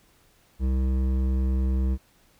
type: tone with hard clipping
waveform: sine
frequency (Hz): 65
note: C2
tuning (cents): -11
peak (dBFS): -23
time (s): 0.59-1.98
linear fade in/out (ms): 50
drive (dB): 11
effects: pink hiss -61 dBFS RMS until 2.39 s